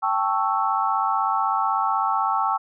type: chord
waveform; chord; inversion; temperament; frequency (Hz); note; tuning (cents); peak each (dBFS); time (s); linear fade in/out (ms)
sine; A dominant seventh; third; equal; 784 / 880 / 1108.7 / 1318.5; G5 / A5 / C#6 / E6; 0 / 0 / 0 / 0; -25; 0.02-2.58; 20
effects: none